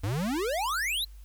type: exponential sweep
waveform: square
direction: up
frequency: 90.2 to 4186 Hz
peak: -28 dBFS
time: 0.03-1.05 s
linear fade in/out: 10 ms
effects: added 50 Hz sine -44 dBFS peak until 1.24 s + white hiss -63 dBFS RMS until 1.24 s